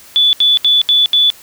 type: tone bursts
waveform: sine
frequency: 3462 Hz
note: A7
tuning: 29 cents flat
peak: -7 dBFS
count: 5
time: 0.16-1.302 s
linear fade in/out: 0 ms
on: 170 ms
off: 73 ms
effects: white hiss -40 dBFS RMS until 1.42 s